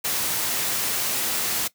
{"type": "noise", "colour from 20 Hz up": "white", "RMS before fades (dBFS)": -25, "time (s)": [0.04, 1.68], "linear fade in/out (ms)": 10, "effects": ["noise-tail reverb RT60 0.1 s tail -18 dB re dry", "high-pass 80 Hz 12 dB/octave"]}